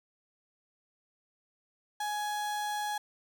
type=tone; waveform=35% pulse; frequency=836 Hz; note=G#5; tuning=11 cents sharp; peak=-30 dBFS; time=2-2.98 s; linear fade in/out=5 ms; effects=none